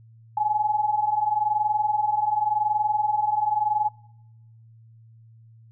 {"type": "tone pair together", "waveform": "sine", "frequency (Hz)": [830.6, 851.5], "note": ["G#5", "G#5"], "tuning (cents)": [0, 43], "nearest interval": "unison", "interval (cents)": 43, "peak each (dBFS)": [-25, -22], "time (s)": [0.37, 3.89], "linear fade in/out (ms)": 5, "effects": ["noise-tail reverb RT60 0.9 s tail -26 dB re dry", "added 113 Hz sine -48 dBFS peak until 5.71 s"]}